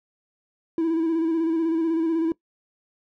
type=tone with vibrato; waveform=triangle; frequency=327 Hz; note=E4; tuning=14 cents flat; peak=-17 dBFS; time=0.78-2.32 s; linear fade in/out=2 ms; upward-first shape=square; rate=16 Hz; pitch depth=34 cents each way; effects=noise-tail reverb RT60 0.1 s tail -22 dB re dry + tanh soft clip ceiling -15 dBFS